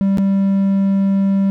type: tone with dropouts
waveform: triangle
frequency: 195.7 Hz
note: G3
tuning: 3 cents flat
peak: -10 dBFS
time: 0.01-1.5 s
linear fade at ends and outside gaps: 0 ms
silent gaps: 0.173-0.183 s
effects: none